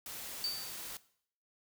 white noise, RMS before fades -44 dBFS, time 0.06-0.97 s, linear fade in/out 2 ms
sine tone with exponential decay, 4598 Hz, D8, 37 cents flat, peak -30 dBFS, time 0.44-0.88 s, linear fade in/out 1 ms, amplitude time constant 94 ms
effects noise-tail reverb RT60 0.6 s tail -18 dB re dry

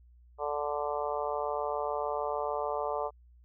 harmonic tone, 146.83 Hz, D3, in tune, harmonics 3 / 4 / 5 / 6 / 7 / 8, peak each -36 / -35 / -37 / -38 / -39 / -40 dBFS, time 0.38-3.11 s, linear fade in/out 50 ms, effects added 60 Hz sine -55 dBFS peak until 3.44 s

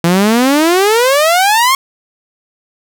sawtooth exponential sweep, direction up, 165.2 to 1099 Hz, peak -4 dBFS, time 0.04-1.75 s, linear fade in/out 2 ms, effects none

